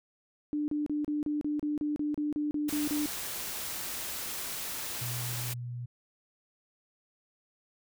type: tone bursts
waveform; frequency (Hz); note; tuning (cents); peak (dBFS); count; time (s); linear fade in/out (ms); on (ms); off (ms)
sine; 297.2; D4; +21; -28; 14; 0.53-3.059; 0; 150; 33
type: noise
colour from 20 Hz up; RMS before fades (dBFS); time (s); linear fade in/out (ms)
white; -37; 2.68-5.54; 10
type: tone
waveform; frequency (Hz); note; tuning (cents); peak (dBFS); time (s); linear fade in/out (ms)
sine; 121.4; B2; -29; -35; 5.01-5.86; 10
effects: none